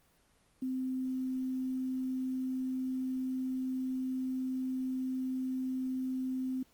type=tone with quantisation; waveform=sine; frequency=258.9 Hz; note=C4; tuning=18 cents flat; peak=-32 dBFS; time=0.62-6.63 s; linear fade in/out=5 ms; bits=10; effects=pink hiss -68 dBFS RMS until 6.73 s + Opus 24 kbps